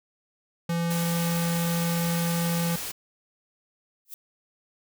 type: tone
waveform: square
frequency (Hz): 169.3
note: E3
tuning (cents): +46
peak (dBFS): -25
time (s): 0.69-2.76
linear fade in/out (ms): 5
type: noise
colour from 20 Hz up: white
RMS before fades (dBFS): -34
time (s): 0.9-2.92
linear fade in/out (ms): 10
type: noise with exponential growth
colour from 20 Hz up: violet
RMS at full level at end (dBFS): -34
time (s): 4.05-4.14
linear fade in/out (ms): 1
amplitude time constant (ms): 18
effects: none